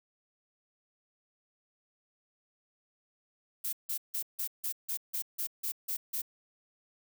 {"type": "noise bursts", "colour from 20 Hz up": "violet", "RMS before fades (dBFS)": -34, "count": 11, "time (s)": [3.64, 6.219], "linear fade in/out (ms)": 10, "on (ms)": 89, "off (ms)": 160, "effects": []}